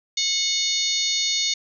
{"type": "harmonic tone", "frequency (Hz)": 730, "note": "F#5", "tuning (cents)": -24, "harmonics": [3, 4, 5, 6, 7, 8, 9], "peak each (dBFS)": [-31, -35, -25, -25, -33, -33, -27], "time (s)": [0.17, 1.54], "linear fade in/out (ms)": 5, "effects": []}